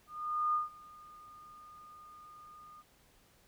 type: tone with ADSR envelope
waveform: sine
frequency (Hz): 1221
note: D#6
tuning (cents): -33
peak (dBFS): -27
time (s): 0.07-2.83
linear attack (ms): 470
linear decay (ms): 150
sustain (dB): -24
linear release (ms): 30
effects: pink hiss -66 dBFS RMS until 3.47 s